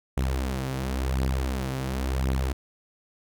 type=beating tone pair; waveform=sawtooth; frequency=65.41 / 66.35 Hz; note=C2 / C2; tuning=0 / +25 cents; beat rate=0.94 Hz; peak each=-23 / -26 dBFS; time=0.17-2.53 s; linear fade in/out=5 ms; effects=none